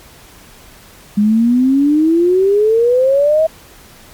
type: exponential sweep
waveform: sine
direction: up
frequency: 203.5 to 649 Hz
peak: -8 dBFS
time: 1.17-3.47 s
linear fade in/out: 10 ms
effects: pink hiss -41 dBFS RMS until 4.13 s + MP3 96 kbps